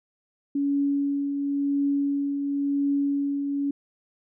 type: tone with tremolo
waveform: sine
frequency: 281.9 Hz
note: C#4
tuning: 29 cents sharp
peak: -20 dBFS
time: 0.55-3.71 s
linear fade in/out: 5 ms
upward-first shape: triangle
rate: 0.95 Hz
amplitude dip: 45%
effects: none